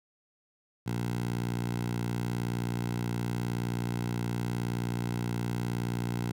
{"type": "tone with high-pass filter", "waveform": "10% pulse", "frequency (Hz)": 59.1, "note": "A#1", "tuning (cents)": 24, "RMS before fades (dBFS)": -32, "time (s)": [0.86, 6.32], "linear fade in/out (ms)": 10, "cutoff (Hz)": 120, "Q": 2.3, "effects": []}